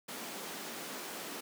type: high-pass noise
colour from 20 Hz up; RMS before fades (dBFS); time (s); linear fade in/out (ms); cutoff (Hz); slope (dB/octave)
pink; -43; 0.08-1.41; 10; 210; 24
effects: none